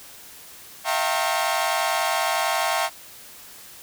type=tone cluster; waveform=sawtooth; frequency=648 / 699 / 780 / 915 / 1083 Hz; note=E5 / F5 / G5 / A#5 / C#6; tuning=-30 / +1 / -9 / -32 / -41 cents; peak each=-24 dBFS; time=0.84-2.9 s; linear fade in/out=50 ms; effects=white hiss -44 dBFS RMS until 3.82 s